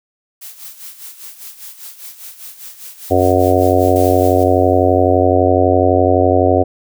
blue noise with tremolo, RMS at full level -31 dBFS, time 0.41-4.44 s, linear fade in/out 10 ms, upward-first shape sine, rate 5 Hz, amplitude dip 70%
harmonic tone, 91.9 Hz, F#2, 11 cents flat, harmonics 1 / 3 / 4 / 5 / 6 / 7 / 8, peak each -17 / -17 / -17 / -17 / -17 / -17 / -17 dBFS, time 3.1-6.64 s, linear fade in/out 20 ms
blue noise with exponential decay, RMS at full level -29 dBFS, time 3.96-5.48 s, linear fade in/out 0 ms, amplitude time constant 330 ms
effects none

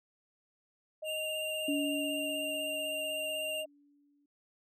sine tone, 623 Hz, D#5, 2 cents sharp, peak -37 dBFS, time 1.02-3.66 s, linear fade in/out 10 ms
square tone with vibrato, 2794 Hz, F7, in tune, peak -36 dBFS, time 1.04-3.65 s, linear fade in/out 50 ms, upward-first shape sine, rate 16 Hz, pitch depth 24 cents each way
sine tone with exponential decay, 287.7 Hz, D4, 36 cents flat, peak -29 dBFS, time 1.68-4.26 s, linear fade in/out 5 ms, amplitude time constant 560 ms
effects none

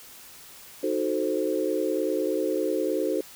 sine chord, D# diminished seventh, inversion none, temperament equal, 311.1 / 370 / 440 / 523.3 Hz, D#4 / F#4 / A4 / C5, 0 / 0 / 0 / 0 cents, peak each -29 dBFS, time 0.83-3.21 s, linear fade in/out 5 ms, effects white hiss -47 dBFS RMS until 3.35 s

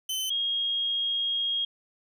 sawtooth / sine tone pair in turn, 3057 / 3262 Hz, G7 / G#7, -44 / -32 cents, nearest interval minor second, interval 112 cents, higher second, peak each -25 dBFS, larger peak neither, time 0.09-0.3 / 0.3-1.65 s, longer second, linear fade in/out 5 ms, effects none

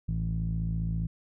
sawtooth tone with low-pass filter, 55 Hz, A1, in tune, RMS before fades -30 dBFS, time 0.08-1.07 s, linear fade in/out 5 ms, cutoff 150 Hz, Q 6.5, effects none

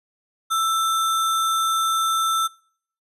sine tone with sample-and-hold, 1328 Hz, E6, 12 cents sharp, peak -18 dBFS, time 0.5-2.48 s, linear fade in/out 20 ms, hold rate 4900 Hz, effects noise-tail reverb RT60 0.6 s tail -25 dB re dry + resampled to 32000 Hz

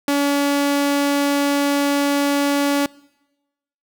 sawtooth tone, 284.1 Hz, C#4, 43 cents sharp, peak -12 dBFS, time 0.08-2.86 s, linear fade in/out 2 ms, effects noise-tail reverb RT60 1.0 s tail -24 dB re dry

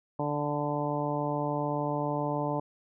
harmonic tone with a mistuned harmonic, 146.83 Hz, D3, in tune, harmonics 1 / 2 / 3 / 4 / 5 / 6 / 7, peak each -34 / -34 / -37 / -34 / -38 / -35 / -39 dBFS, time 0.19-2.6 s, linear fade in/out 5 ms, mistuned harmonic 7, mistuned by -17 cents, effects none

